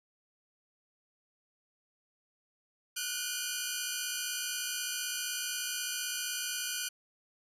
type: tone cluster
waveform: 10% pulse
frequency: 1442 / 1498 / 2415 / 3132 Hz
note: F#6 / F#6 / D7 / G7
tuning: -45 / +21 / +48 / -2 cents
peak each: -31 dBFS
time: 2.96-6.89 s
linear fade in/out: 10 ms
effects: resampled to 32000 Hz